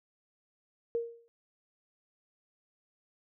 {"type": "tone with exponential decay", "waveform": "sine", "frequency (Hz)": 466.2, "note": "A#4", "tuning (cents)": 0, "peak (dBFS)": -26, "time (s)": [0.95, 1.28], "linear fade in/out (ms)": 0, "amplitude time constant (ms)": 71, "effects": []}